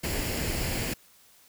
pink noise with comb filter, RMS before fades -30 dBFS, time 0.03-0.94 s, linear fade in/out 10 ms, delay 0.41 ms, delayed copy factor +0.5, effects white hiss -58 dBFS RMS until 1.48 s

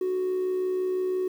triangle tone with amplitude modulation, 370 Hz, F#4, in tune, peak -19 dBFS, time 0.01-1.28 s, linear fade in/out 5 ms, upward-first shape sine, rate 65.9 Hz, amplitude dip 45%, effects tanh soft clip ceiling -20 dBFS + 9-bit

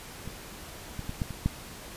clicks, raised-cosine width 5 ms, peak -25 / -22 / -21 / -16 / -25 / -12 dBFS, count 6, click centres 0.276 / 0.993 / 1.094 / 1.218 / 1.307 / 1.46 s, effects pink hiss -44 dBFS RMS until 1.96 s + resampled to 32000 Hz

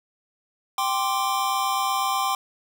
square chord, G suspended fourth, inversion none, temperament equal, 784 / 1046.5 / 1174.7 Hz, G5 / C6 / D6, 0 / 0 / 0 cents, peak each -27 / -26 / -29 dBFS, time 0.78-2.35 s, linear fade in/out 2 ms, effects none

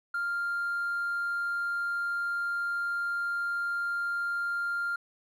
triangle tone with hard clipping, 1396.9 Hz, F6, in tune, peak -28 dBFS, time 0.14-4.96 s, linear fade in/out 5 ms, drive 2 dB, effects none

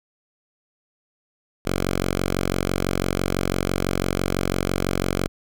5% pulse tone, 46 Hz, F#1, 9 cents flat, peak -10 dBFS, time 1.65-5.28 s, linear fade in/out 10 ms, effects none

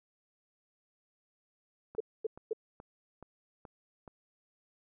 click train, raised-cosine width 1 ms, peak -34 dBFS, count 6, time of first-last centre 1.95-4.078 s, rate 2.35 Hz
sine tone bursts, 440 Hz, A4, in tune, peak -29 dBFS, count 3, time 1.98-2.532 s, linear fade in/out 5 ms, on 24 ms, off 240 ms
effects none

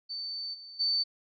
sine tone with level steps, 4542 Hz, C#8, 41 cents sharp, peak -34 / -44 / -25 dBFS, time 0.09-1.04 s, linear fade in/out 20 ms, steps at 0.53 / 0.79 s, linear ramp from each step 20 ms, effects none

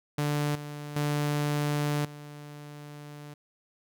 sawtooth tone with level steps, 147.1 Hz, D3, 3 cents sharp, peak -22 / -33 / -22 / -38 dBFS, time 0.18-3.34 s, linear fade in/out 5 ms, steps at 0.55 / 0.96 / 2.05 s, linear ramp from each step 2 ms, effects none

